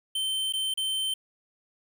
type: tone with dropouts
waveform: square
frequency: 3100 Hz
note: G7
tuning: 20 cents flat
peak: -27 dBFS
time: 0.15-1.14 s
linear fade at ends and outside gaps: 5 ms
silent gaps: 0.525-0.535 / 0.74-0.774 s
effects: 10-bit